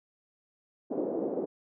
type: band-pass noise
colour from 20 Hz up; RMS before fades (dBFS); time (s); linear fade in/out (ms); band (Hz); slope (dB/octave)
pink; -32; 0.9-1.46; 20; 280 to 540; 24
effects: none

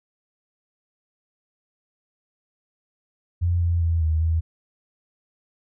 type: tone with pitch steps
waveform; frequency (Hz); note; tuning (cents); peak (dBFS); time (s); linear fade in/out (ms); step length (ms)
sine; 87 / 85.5 / 83.2 / 79.2 / 81.4; F2 / F2 / E2 / D#2 / E2; -6 / -36 / +17 / +31 / -21; -18; 3.41-4.41; 20; 200
effects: none

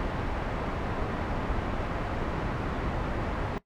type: low-pass noise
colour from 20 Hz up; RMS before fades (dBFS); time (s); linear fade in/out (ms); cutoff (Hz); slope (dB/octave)
pink; -31; 0-3.58; 0; 1500; 12
effects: noise-tail reverb RT60 0.1 s tail -17 dB re dry

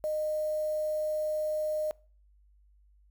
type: tone with quantisation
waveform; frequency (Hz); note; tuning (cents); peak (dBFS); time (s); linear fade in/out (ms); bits
sine; 614; D#5; -23; -28; 0.04-1.91; 0; 8
effects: noise-tail reverb RT60 0.4 s tail -24 dB re dry + added 50 Hz sine -59 dBFS peak until 3.1 s

